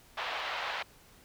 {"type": "band-pass noise", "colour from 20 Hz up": "pink", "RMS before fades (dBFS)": -36, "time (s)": [0.17, 0.83], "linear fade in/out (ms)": 10, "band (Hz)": [650, 3700], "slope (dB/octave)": 24, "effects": ["pink hiss -59 dBFS RMS until 1.24 s"]}